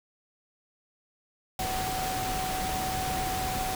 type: tone in noise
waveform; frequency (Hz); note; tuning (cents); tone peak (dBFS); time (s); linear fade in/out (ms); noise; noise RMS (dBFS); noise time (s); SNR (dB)
sine; 750; F#5; +23; -31; 1.59-3.75; 2; pink; -33; 1.59-3.75; -1
effects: none